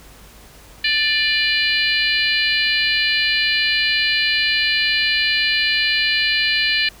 harmonic tone with a mistuned harmonic, 587.3 Hz, D5, in tune, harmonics 3 / 4 / 5 / 6 / 7 / 8, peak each -21 / -21 / -22 / -30 / -21 / -29 dBFS, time 0.84-6.89 s, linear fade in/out 5 ms, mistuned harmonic 4, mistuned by +34 cents, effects added 50 Hz sine -45 dBFS peak until 7 s + pink hiss -45 dBFS RMS until 7 s

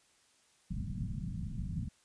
white low-pass noise, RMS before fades -38 dBFS, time 0.7-1.89 s, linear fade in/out 10 ms, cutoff 210 Hz, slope 48 dB/octave, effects white hiss -68 dBFS RMS until 2.04 s + resampled to 22050 Hz

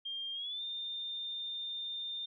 sine tone with pitch glide, 3200 to 3613 Hz, G7 to A7, +35 to +45 cents, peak -37 dBFS, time 0.05-2.26 s, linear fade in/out 10 ms, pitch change +210 cents, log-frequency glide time 0.33-0.63 s, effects none

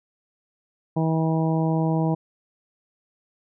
harmonic tone, 160.9 Hz, E3, 42 cents flat, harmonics 1 / 2 / 3 / 4 / 5 / 6, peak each -21 / -26 / -31 / -31 / -32 / -34 dBFS, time 0.96-2.15 s, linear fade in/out 10 ms, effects none

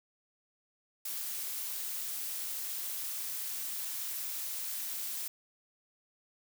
blue noise with amplitude modulation, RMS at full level -36 dBFS, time 1.05-5.28 s, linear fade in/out 5 ms, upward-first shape sine, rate 273 Hz, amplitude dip 40%, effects none

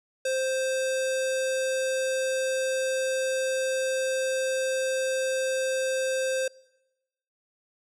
square tone with low-pass filter, 524 Hz, C5, 2 cents sharp, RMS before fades -27 dBFS, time 0.25-6.48 s, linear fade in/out 5 ms, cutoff 8500 Hz, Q 1.8, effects noise-tail reverb RT60 1.0 s tail -24 dB re dry

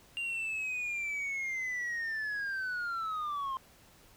sine linear sweep, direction down, 2794 to 1046 Hz, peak -30 dBFS, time 0.17-3.57 s, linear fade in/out 0 ms, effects tanh soft clip ceiling -32 dBFS + pink hiss -60 dBFS RMS until 4.16 s

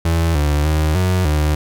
35% pulse tone with pitch steps, 82.8 / 73.7 / 77.3 / 92 / 75.6 Hz, E2 / D2 / D#2 / F#2 / D#2, +8 / +7 / -11 / -9 / -49 cents, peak -12 dBFS, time 0.05-1.55 s, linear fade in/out 5 ms, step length 300 ms, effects none

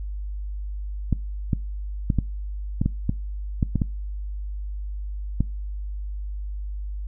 clicks, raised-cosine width 5 ms, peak -8 dBFS, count 11, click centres 1.127 / 1.532 / 2.102 / 2.187 / 2.815 / 2.86 / 3.094 / 3.628 / 3.757 / 3.818 / 5.406 s, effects noise-tail reverb RT60 0.3 s tail -24 dB re dry + added 50 Hz sine -28 dBFS peak until 7.07 s

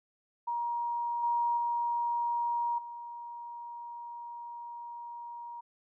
sine tone with level steps, 947 Hz, A#5, 27 cents sharp, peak -30 / -26 / -28 / -40 dBFS, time 0.47-5.61 s, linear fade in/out 10 ms, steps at 1.23 / 1.57 / 2.78 s, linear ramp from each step 5 ms, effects none

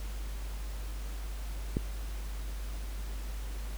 click, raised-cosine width 3 ms, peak -16 dBFS, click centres 1.769 s, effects added 50 Hz sine -35 dBFS peak until 3.77 s + pink hiss -49 dBFS RMS until 3.77 s

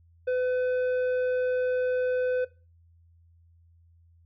sine tone with tanh clipping, 504 Hz, B4, 35 cents sharp, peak -25 dBFS, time 0.27-2.45 s, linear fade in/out 10 ms, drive 8 dB, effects noise-tail reverb RT60 0.3 s tail -19 dB re dry + added 84 Hz sine -56 dBFS peak until 4.25 s

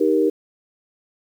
sine chord, Eb major, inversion none, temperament equal with one note detuned, 311.1 / 392 / 470.5 Hz, Eb4 / G4 / Bb4, 0 / 0 / +16 cents, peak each -19 dBFS, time 0-0.3 s, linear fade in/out 10 ms, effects 8-bit

